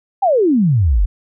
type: exponential sweep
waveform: sine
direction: down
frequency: 830.6 to 41.2 Hz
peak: -10 dBFS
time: 0.22-1.06 s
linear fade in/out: 10 ms
effects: none